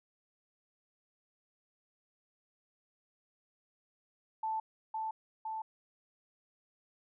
sine tone with echo, 880 Hz, A5, in tune, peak -32 dBFS, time 4.43-4.6 s, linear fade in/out 5 ms, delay 510 ms, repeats 2, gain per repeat -2 dB, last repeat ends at 5.62 s, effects none

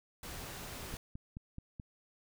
pink noise, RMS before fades -45 dBFS, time 0.23-0.97 s, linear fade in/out 2 ms
click train, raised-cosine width 5 ms, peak -31 dBFS, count 5, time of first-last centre 0.94-1.798 s, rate 4.66 Hz
effects none

